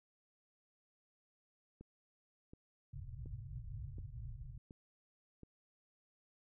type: click train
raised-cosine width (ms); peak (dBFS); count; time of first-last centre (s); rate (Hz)
3; -40; 6; 1.81-5.433; 1.38
type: low-pass noise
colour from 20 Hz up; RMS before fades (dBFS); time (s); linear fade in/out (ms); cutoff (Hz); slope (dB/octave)
white; -47; 2.93-4.58; 5; 140; 96
effects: none